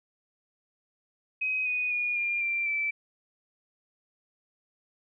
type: tone with pitch steps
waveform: sine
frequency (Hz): 2526 / 2484 / 2443 / 2402 / 2362 / 2323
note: D#7 / D#7 / D#7 / D7 / D7 / D7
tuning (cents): +26 / -3 / -32 / +38 / +9 / -20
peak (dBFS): -26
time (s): 1.41-2.91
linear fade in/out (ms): 10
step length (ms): 250
effects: none